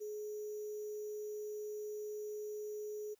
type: tone with sample-and-hold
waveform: sine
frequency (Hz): 422.1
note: G#4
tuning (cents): +28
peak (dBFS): -40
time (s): 0-3.15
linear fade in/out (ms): 20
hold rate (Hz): 6300
effects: white hiss -75 dBFS RMS until 3.19 s